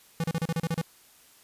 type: tone bursts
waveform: square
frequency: 164.81 Hz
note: E3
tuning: in tune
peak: -26 dBFS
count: 9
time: 0.2-0.815 s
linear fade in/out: 2 ms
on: 39 ms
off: 33 ms
effects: white hiss -57 dBFS RMS until 1.43 s + resampled to 32000 Hz